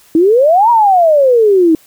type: exponential two-way sweep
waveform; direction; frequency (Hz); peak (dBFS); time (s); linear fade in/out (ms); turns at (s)
sine; up then down; 310.6 to 969 to 310.6; -5; 0.15-1.75; 2; 0.7
effects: white hiss -46 dBFS RMS until 1.86 s